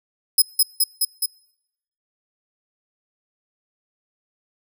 10% pulse tone with echo, 5100 Hz, D#8, 42 cents sharp, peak -5 dBFS, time 0.38-0.42 s, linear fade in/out 5 ms, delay 210 ms, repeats 4, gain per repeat -2 dB, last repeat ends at 1.26 s, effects noise-tail reverb RT60 0.8 s tail -24 dB re dry

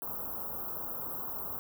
white band-stop noise, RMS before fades -38 dBFS, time 0.02-1.59 s, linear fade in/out 0 ms, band 1300 to 13000 Hz, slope 48 dB/octave, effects none

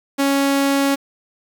sawtooth tone, 277.2 Hz, C#4, in tune, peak -11 dBFS, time 0.18-0.96 s, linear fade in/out 20 ms, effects 7-bit

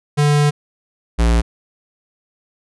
square tone pair in turn, 146.83 / 57.57 Hz, D3 / A#1, 0 / -21 cents, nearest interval octave + major third, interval 1621 cents, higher first, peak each -12 dBFS, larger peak neither, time 0.17-0.51 / 1.18-1.42 s, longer first, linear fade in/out 20 ms, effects resampled to 24000 Hz

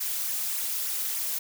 blue noise with flanger, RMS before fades -30 dBFS, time 0-1.39 s, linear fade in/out 10 ms, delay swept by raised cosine 0.23 to 3.63 ms, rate 3.4 Hz, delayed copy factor -0.75, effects none

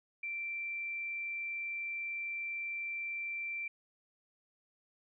sine tone, 2349 Hz, D7, in tune, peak -36 dBFS, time 0.23-3.68 s, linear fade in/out 5 ms, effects none

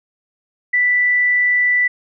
sine tone, 1975.5 Hz, B6, in tune, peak -12 dBFS, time 0.73-1.88 s, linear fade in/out 10 ms, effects none

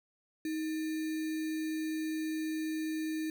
sine tone with sample-and-hold, 314.8 Hz, D#4, 20 cents sharp, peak -32 dBFS, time 0.45-3.3 s, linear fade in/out 2 ms, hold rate 2100 Hz, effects none

